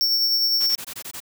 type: tone with tremolo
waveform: square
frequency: 5460 Hz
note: F8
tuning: 40 cents flat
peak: -17 dBFS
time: 0.01-0.75 s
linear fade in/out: 0 ms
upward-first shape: sine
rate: 9.8 Hz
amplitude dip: 30%
type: noise bursts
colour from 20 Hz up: white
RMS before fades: -34 dBFS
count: 7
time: 0.6-1.203 s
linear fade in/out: 10 ms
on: 69 ms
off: 20 ms
effects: none